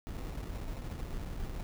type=noise with sample-and-hold; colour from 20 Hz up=brown; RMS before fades=-39 dBFS; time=0.07-1.63 s; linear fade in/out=0 ms; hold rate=1575 Hz; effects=none